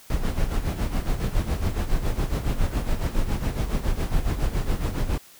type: noise with tremolo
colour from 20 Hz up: brown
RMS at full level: -21 dBFS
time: 0.1-5.18 s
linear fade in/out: 2 ms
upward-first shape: sine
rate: 7.2 Hz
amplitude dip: 70%
effects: white hiss -50 dBFS RMS until 5.39 s